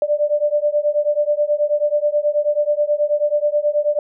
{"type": "beating tone pair", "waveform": "sine", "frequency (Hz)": [587.3, 596.6], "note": ["D5", "D5"], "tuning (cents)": [0, 27], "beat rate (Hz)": 9.3, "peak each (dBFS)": -18, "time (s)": [0.02, 3.99], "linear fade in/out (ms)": 2, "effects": []}